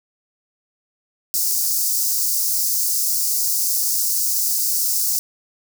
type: high-pass noise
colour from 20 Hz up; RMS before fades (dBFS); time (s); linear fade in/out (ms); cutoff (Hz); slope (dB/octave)
white; -20; 1.34-5.19; 0; 4800; 48
effects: none